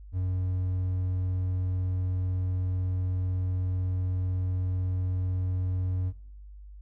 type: tone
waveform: triangle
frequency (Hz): 92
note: F#2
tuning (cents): -9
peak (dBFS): -24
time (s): 0.12-6.13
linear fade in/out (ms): 50
effects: noise-tail reverb RT60 0.7 s tail -20 dB re dry + added 50 Hz sine -43 dBFS peak until 6.81 s